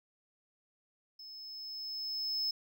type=tone with level ramp; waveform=triangle; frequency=5210 Hz; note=E8; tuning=21 cents flat; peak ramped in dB=-46 to -29 dBFS; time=1.19-2.51 s; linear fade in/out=5 ms; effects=none